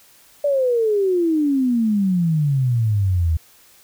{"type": "exponential sweep", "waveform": "sine", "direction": "down", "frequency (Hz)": [587.3, 77.78], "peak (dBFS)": -15, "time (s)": [0.44, 3.37], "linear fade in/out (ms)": 5, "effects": ["white hiss -51 dBFS RMS until 3.83 s"]}